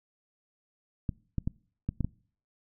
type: clicks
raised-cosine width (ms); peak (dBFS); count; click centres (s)
5; -17; 6; 1.092 / 1.383 / 1.475 / 1.89 / 2.007 / 2.046
effects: noise-tail reverb RT60 0.5 s tail -24 dB re dry